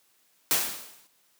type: noise with exponential decay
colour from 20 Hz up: white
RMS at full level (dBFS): -21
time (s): 0.51-1.07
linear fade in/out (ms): 0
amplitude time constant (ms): 120
effects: white hiss -66 dBFS RMS until 1.39 s + high-pass 150 Hz 12 dB/octave